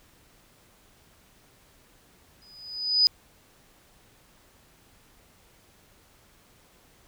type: tone with exponential growth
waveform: sine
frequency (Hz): 4978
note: D#8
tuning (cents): 0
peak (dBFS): -14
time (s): 2.42-3.07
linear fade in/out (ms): 0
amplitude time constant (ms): 140
effects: pink hiss -59 dBFS RMS until 7.07 s